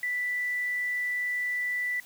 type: tone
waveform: sine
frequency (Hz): 1975.5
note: B6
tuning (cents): 0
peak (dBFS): -27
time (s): 0.03-2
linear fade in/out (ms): 2
effects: white hiss -52 dBFS RMS until 2.05 s